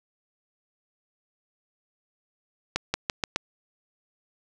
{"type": "accelerating click train", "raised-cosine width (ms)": 0.2, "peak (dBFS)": -7, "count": 5, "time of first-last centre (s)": [2.76, 3.36], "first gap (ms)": 180, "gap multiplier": 0.88, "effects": []}